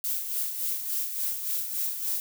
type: noise with tremolo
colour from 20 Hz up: violet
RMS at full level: -28 dBFS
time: 0.04-2.2 s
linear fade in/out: 0 ms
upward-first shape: sine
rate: 3.5 Hz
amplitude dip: 55%
effects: none